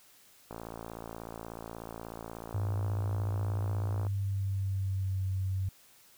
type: click train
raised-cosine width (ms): 1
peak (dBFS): -27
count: 202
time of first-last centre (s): 0.51-4.068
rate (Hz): 56.5
type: tone with pitch glide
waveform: sine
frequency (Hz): 99 to 94.97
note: G2 to F#2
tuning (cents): +18 to +46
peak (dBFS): -29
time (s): 2.54-5.69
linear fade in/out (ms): 5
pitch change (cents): -72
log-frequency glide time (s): 4.11-5.24
effects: white hiss -60 dBFS RMS until 6.17 s

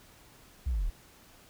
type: linear sweep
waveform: sine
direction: down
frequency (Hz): 70.3 to 32.7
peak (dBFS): -25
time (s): 0.66-0.9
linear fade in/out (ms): 10
effects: tanh soft clip ceiling -25 dBFS + pink hiss -57 dBFS RMS until 1.49 s

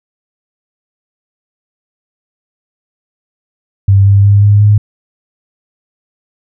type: tone with pitch steps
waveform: sine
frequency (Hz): 98.4 / 99.83 / 101.28 / 102.76 / 104.25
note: G2 / G2 / G#2 / G#2 / G#2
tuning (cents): +7 / +32 / -43 / -18 / +7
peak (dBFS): -3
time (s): 3.88-4.78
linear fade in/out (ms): 5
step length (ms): 180
effects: none

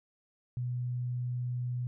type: tone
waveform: sine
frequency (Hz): 123.47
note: B2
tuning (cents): 0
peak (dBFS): -31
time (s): 0.57-1.87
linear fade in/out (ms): 0
effects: none

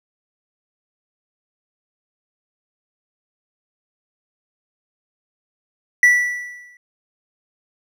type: tone with exponential decay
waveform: triangle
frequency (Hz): 1959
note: B6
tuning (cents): -15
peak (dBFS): -5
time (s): 6.03-6.77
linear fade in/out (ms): 2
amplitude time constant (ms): 160
effects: none

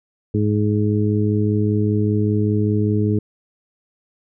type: harmonic tone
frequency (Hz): 105.1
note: G#2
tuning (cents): +21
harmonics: 1 / 2 / 3 / 4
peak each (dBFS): -18 / -21 / -23 / -24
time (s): 0.34-3.19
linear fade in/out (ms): 5
effects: none

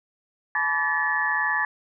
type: tone cluster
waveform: sine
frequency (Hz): 856 / 993 / 1150 / 1735 / 1897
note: A5 / B5 / D6 / A6 / A#6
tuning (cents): -48 / +9 / -37 / -25 / +30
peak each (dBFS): -30 / -31 / -31 / -23 / -31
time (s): 0.55-1.65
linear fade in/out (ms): 2
effects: none

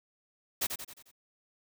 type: noise with echo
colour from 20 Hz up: white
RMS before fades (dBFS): -30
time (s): 0.61-0.67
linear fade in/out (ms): 10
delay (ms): 89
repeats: 5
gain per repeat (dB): -6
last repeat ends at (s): 1.115
effects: none

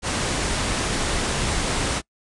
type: low-pass noise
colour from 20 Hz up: pink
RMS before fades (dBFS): -24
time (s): 0.02-2.02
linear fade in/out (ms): 50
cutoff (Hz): 10000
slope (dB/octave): 96
effects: noise-tail reverb RT60 0.1 s tail -25 dB re dry

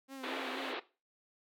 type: tone with vibrato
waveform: sawtooth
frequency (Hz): 263.8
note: C4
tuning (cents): +14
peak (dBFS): -40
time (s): 0.08-0.75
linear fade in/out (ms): 50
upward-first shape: sine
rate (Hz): 4.2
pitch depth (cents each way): 49
type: band-pass noise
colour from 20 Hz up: pink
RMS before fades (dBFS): -40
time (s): 0.23-0.8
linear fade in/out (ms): 10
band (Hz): 310 to 4000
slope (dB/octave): 48
effects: noise-tail reverb RT60 0.3 s tail -17 dB re dry

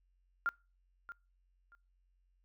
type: tone with echo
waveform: sine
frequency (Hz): 1396.9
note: F6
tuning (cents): 0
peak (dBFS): -29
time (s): 0.46-0.49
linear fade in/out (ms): 0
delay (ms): 630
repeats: 2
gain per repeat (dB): -14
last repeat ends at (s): 1.75
effects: noise-tail reverb RT60 0.3 s tail -24 dB re dry + added 45 Hz sine -70 dBFS peak until 2.44 s

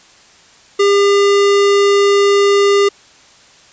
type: tone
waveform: square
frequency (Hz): 402.1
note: G4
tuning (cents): +44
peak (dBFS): -9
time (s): 0.79-2.89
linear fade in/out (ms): 10
effects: white hiss -45 dBFS RMS until 3.72 s + resampled to 16000 Hz

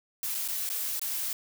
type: noise with dropouts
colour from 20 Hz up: blue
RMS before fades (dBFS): -32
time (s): 0.23-1.33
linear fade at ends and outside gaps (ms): 1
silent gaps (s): 0.345-0.349 / 0.479-0.485 / 0.691-0.7 / 0.995-1.015
effects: none

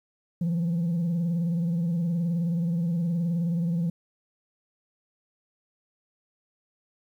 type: tone with vibrato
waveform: sine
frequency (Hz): 169.8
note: F3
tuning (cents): -48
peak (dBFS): -21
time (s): 0.41-3.9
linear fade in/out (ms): 5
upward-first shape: sine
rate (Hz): 19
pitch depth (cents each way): 70
effects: tanh soft clip ceiling -22 dBFS + 10-bit

